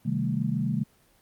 sine chord, A half-diminished seventh, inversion first, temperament equal with one note detuned, 130.81 / 155.56 / 196 / 223.3 Hz, C3 / Eb3 / G3 / A3, 0 / 0 / 0 / +26 cents, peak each -30 dBFS, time 0.05-0.84 s, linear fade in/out 10 ms, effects pink hiss -62 dBFS RMS until 1.21 s + Opus 24 kbps

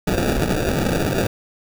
violet noise with sample-and-hold, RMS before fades -20 dBFS, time 0.07-1.27 s, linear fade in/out 5 ms, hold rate 1050 Hz, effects none

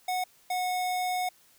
square tone pair in turn, 734 / 730.7 Hz, F#5 / F#5, -14 / -22 cents, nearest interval unison, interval 8 cents, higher first, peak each -28 dBFS, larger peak neither, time 0.08-0.24 / 0.5-1.29 s, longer second, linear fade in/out 5 ms, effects white hiss -61 dBFS RMS until 1.58 s

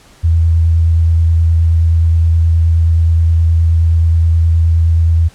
sine tone with vibrato, 82.41 Hz, E2, in tune, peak -7 dBFS, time 0.23-5.29 s, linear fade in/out 20 ms, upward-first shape triangle, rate 9.5 Hz, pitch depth 19 cents each way, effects pink hiss -44 dBFS RMS until 5.34 s + low-pass 10000 Hz 12 dB/octave

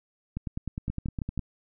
two click trains, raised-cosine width 5 ms, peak -19 / -19 dBFS, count 11 / 4, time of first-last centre 0.37-1.392 / 0.9-1.377 s, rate 9.78 / 6.29 Hz, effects none

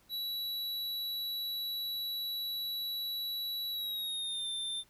square tone with pitch glide, 3925 to 3579 Hz, B7 to A7, -11 to +29 cents, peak -35 dBFS, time 0.09-4.84 s, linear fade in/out 50 ms, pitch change -160 cents, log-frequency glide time 3.71-4.48 s, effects pink hiss -66 dBFS RMS until 4.89 s

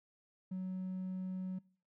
triangle tone, 186 Hz, F#3, 9 cents sharp, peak -34 dBFS, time 0.51-1.59 s, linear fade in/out 10 ms, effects noise-tail reverb RT60 0.5 s tail -26 dB re dry + tanh soft clip ceiling -33 dBFS

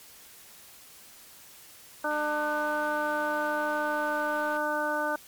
harmonic tone, 299.9 Hz, D4, 36 cents sharp, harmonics 1 / 2 / 3 / 4 / 5, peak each -36 / -31 / -32 / -35 / -31 dBFS, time 2.04-5.16 s, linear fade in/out 5 ms
click train, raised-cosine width 0.3 ms, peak -32 dBFS, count 520, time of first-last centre 2.11-4.57 s, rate 211 Hz
effects white hiss -51 dBFS RMS until 5.27 s + MP3 96 kbps

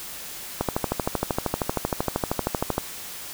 click train, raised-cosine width 1 ms, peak -8 dBFS, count 29, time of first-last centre 0.61-2.781 s, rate 12.9 Hz, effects white hiss -37 dBFS RMS until 3.33 s

